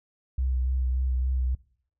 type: tone with vibrato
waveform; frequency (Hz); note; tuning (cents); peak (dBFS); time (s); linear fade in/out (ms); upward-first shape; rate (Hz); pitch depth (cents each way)
sine; 63.9; C2; -40; -23; 0.38-1.55; 5; sine; 3.5; 24
effects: noise-tail reverb RT60 0.6 s tail -21 dB re dry